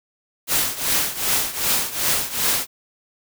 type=noise with tremolo; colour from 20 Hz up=white; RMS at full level=-18 dBFS; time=0.47-2.67 s; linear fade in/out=50 ms; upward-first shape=triangle; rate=2.6 Hz; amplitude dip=85%; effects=none